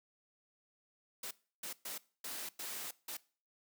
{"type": "noise bursts at uneven times", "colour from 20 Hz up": "white", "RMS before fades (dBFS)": -43, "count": 6, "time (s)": [[1.23, 1.31], [1.63, 1.73], [1.85, 1.98], [2.24, 2.49], [2.59, 2.91], [3.08, 3.17]], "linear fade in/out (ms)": 5, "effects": ["noise-tail reverb RT60 0.4 s tail -21 dB re dry", "high-pass 200 Hz 12 dB/octave"]}